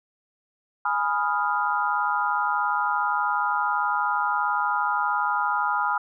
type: chord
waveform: sine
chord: F half-diminished seventh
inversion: first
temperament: equal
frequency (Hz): 830.6 / 987.8 / 1244.5 / 1396.9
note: Ab5 / Cb6 / Eb6 / F6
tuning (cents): 0 / 0 / 0 / 0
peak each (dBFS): -27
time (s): 0.85-5.98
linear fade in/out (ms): 5
effects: none